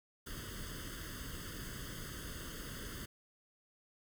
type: noise with comb filter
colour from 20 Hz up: pink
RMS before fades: -45 dBFS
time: 0.26-3.06 s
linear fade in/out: 10 ms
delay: 0.62 ms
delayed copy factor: +0.95
effects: none